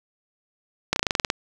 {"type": "slowing click train", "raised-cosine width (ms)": 0.2, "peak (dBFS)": -3, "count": 10, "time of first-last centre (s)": [0.93, 1.301], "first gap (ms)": 31, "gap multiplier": 1.07, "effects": ["7-bit"]}